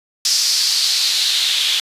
white noise with band-pass filter sweep, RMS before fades -17 dBFS, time 0.25-1.8 s, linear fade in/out 2 ms, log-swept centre 5200 to 3400 Hz, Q 3.8, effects resampled to 32000 Hz

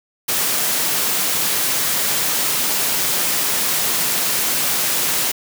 white high-pass noise, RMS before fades -19 dBFS, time 0.28-5.32 s, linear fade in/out 10 ms, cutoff 110 Hz, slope 48 dB/octave, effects none

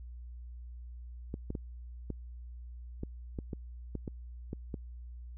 clicks, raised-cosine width 3 ms, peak -24 dBFS, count 11, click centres 1.341 / 1.504 / 1.552 / 2.103 / 3.034 / 3.388 / 3.532 / 3.953 / 4.078 / 4.531 / 4.742 s, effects added 60 Hz sine -43 dBFS peak until 5.37 s

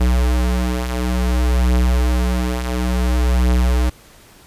square beating tone pair, 61.2 / 61.77 Hz, B1 / B1, -15 / +1 cents, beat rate 0.57 Hz, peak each -22 / -16 dBFS, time 0-3.9 s, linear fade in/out 10 ms, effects pink hiss -46 dBFS RMS until 4.46 s + resampled to 32000 Hz

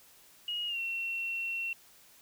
sine tone with pitch glide, 2882 to 2720 Hz, F#7 to F7, -46 to -46 cents, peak -32 dBFS, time 0.48-1.73 s, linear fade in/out 2 ms, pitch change -100 cents, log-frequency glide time 0.67-0.79 s, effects white hiss -59 dBFS RMS until 2.21 s

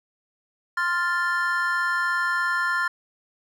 triangle chord, F major, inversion second, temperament equal, 1046.5 / 1396.9 / 1760 Hz, C6 / F6 / A6, 0 / 0 / 0 cents, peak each -26 / -23 / -24 dBFS, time 0.77-2.88 s, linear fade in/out 5 ms, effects none

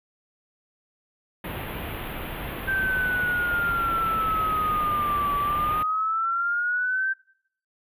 pink band-stop noise, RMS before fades -33 dBFS, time 1.44-5.83 s, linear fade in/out 5 ms, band 3300 to 12000 Hz, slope 48 dB/octave
sine exponential two-way sweep, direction down then up, 1568 to 1149 to 1568 Hz, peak -22 dBFS, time 2.67-7.14 s, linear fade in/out 20 ms, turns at 5.35 s
effects noise-tail reverb RT60 0.7 s tail -25 dB re dry + resampled to 32000 Hz

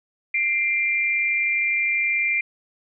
sine tone pair together, 2093 / 2374 Hz, C7 / D7, 0 / +18 cents, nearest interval major second, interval 218 cents, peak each -23 / -21 dBFS, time 0.34-2.41 s, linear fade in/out 5 ms, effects none

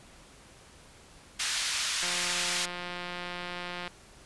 white band-pass noise, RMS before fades -31 dBFS, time 1.39-2.66 s, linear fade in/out 10 ms, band 1500 to 6000 Hz, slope 12 dB/octave
click train, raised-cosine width 0.3 ms, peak -21 dBFS, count 328, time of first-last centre 2.03-3.877 s, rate 177 Hz
effects pink hiss -54 dBFS RMS until 4.25 s + resampled to 24000 Hz

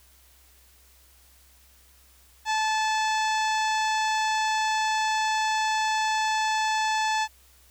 harmonic tone, 870 Hz, A5, 20 cents flat, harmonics 1 / 2 / 3 / 4 / 5 / 6 / 7 / 8 / 9, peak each -24 / -30 / -34 / -36 / -38 / -40 / -41 / -42 / -43 dBFS, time 2.45-7.28 s, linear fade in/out 50 ms, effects added 64 Hz sine -58 dBFS peak until 7.7 s + white hiss -58 dBFS RMS until 7.7 s

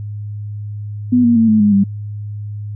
sine tone with pitch steps, 246.9 / 236.3 / 226.1 / 216.4 / 207.1 / 198.24 Hz, B3 / A#3 / A3 / A3 / G#3 / G3, 0 / +24 / +47 / -29 / -5 / +20 cents, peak -8 dBFS, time 1.12-1.84 s, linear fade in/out 10 ms, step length 120 ms, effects added 104 Hz sine -23 dBFS peak until 2.75 s

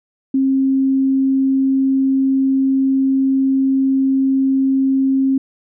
sine tone, 267.8 Hz, C4, 40 cents sharp, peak -12 dBFS, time 0.34-5.38 s, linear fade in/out 5 ms, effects none

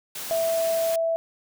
white high-pass noise, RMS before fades -34 dBFS, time 0.15-0.96 s, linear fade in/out 5 ms, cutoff 120 Hz, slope 48 dB/octave
sine tone, 659.3 Hz, E5, in tune, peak -21 dBFS, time 0.31-1.16 s, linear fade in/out 0 ms
effects none

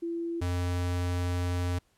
sine / square tone pair in turn, 337.2 / 88.8 Hz, E4 / F2, +39 / +29 cents, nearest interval octave + major seventh, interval 2310 cents, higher first, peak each -30 / -28 dBFS, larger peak second, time 0.02-0.41 / 0.41-1.79 s, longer second, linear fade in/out 10 ms, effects pink hiss -69 dBFS RMS until 1.97 s + low-pass 12000 Hz 12 dB/octave

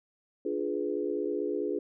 sine chord, D diminished seventh, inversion none, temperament equal with one note detuned, 293.7 / 349.2 / 418.4 / 493.9 Hz, D4 / F4 / Ab4 / Cb5, 0 / 0 / +13 / 0 cents, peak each -35 / -34 / -32 / -37 dBFS, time 0.45-1.79 s, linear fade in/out 5 ms, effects none

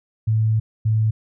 sine tone pair in turn, 110 / 109.58 Hz, A2 / A2, 0 / -7 cents, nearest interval unison, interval 7 cents, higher first, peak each -15 dBFS, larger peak neither, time 0.27-0.6 / 0.85-1.11 s, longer first, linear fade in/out 10 ms, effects none

